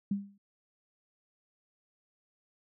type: tone with exponential decay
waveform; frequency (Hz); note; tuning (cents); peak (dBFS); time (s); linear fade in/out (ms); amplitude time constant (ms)
sine; 200; G3; +35; -25; 0.11-0.38; 5; 57
effects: none